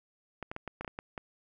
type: clicks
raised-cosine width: 0.5 ms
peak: -23 dBFS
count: 9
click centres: 0.427 / 0.515 / 0.564 / 0.677 / 0.81 / 0.847 / 0.878 / 0.989 / 1.178 s
effects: none